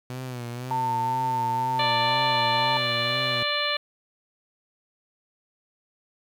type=tone with vibrato; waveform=sawtooth; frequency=124.1 Hz; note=B2; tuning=9 cents sharp; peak=-28 dBFS; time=0.1-3.43 s; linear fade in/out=0 ms; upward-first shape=sine; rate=2 Hz; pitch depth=73 cents each way
type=tone; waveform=sine; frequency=899 Hz; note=A5; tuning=37 cents sharp; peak=-23 dBFS; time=0.71-2.77 s; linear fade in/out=0 ms
type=harmonic tone; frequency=587.3 Hz; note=D5; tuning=in tune; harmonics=1 / 2 / 3 / 4 / 5 / 6 / 7; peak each=-31 / -31 / -31 / -31 / -31 / -31 / -31 dBFS; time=1.79-3.77 s; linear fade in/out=5 ms
effects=9-bit